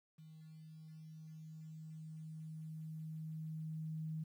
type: tone with level ramp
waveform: sine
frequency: 157.8 Hz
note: D#3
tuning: 25 cents sharp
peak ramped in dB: -54 to -39 dBFS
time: 0.18-4.24 s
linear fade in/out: 10 ms
effects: 12-bit